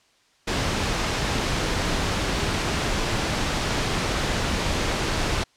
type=noise; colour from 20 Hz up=pink; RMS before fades=-24 dBFS; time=0.47-5.44 s; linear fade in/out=10 ms; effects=white hiss -61 dBFS RMS until 5.56 s + low-pass 6000 Hz 12 dB/octave